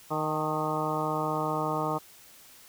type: harmonic tone with a mistuned harmonic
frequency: 155 Hz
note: D#3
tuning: 6 cents flat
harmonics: 1 / 2 / 3 / 4 / 5 / 6 / 7 / 8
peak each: -35 / -35 / -35 / -35 / -35 / -35 / -35 / -35 dBFS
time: 0.1-1.99 s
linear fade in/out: 20 ms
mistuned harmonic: 6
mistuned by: -45 cents
effects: white hiss -53 dBFS RMS until 2.68 s